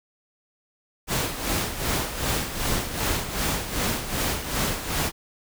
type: noise with tremolo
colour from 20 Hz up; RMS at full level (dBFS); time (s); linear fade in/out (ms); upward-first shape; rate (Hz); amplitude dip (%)
pink; -24; 1.07-5.12; 50; sine; 2.6; 65
effects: none